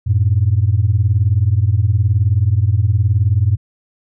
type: beating tone pair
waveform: sine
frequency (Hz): 92.5 / 111.5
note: F#2 / A2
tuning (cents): 0 / +23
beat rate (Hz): 19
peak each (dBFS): -13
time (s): 0.06-3.57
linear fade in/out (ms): 20
effects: tanh soft clip ceiling -4 dBFS